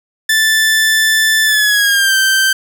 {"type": "tone with pitch glide", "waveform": "sawtooth", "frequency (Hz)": [1760, 1559], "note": ["A6", "G6"], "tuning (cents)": [0, -10], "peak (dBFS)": -6, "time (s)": [0.29, 2.53], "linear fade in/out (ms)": 5, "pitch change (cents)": -210, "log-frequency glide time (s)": [1.44, 2.16], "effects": []}